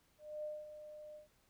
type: tone with ADSR envelope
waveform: sine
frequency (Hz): 605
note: D#5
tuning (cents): -49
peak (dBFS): -39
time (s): 0.18-1.28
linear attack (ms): 260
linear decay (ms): 210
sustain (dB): -10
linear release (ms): 130
effects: pink hiss -73 dBFS RMS until 1.49 s